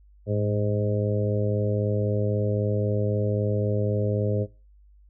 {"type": "harmonic tone with a mistuned harmonic", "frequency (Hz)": 103.83, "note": "G#2", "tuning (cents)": 0, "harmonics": [1, 2, 3, 4, 5, 6], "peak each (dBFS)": [-24, -31, -36, -30, -30, -35], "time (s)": [0.26, 4.47], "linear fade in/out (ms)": 50, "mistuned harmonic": 1, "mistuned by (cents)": 42, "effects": ["noise-tail reverb RT60 0.3 s tail -20 dB re dry", "added 50 Hz sine -51 dBFS peak until 5.09 s"]}